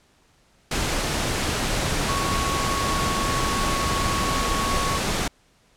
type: tone in noise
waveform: sine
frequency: 1108.7 Hz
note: C#6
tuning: in tune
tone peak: -26 dBFS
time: 2.08-4.98 s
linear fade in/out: 5 ms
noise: pink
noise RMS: -24 dBFS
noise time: 0.71-5.28 s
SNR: -5 dB
effects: pink hiss -60 dBFS RMS until 5.76 s + low-pass 9000 Hz 12 dB/octave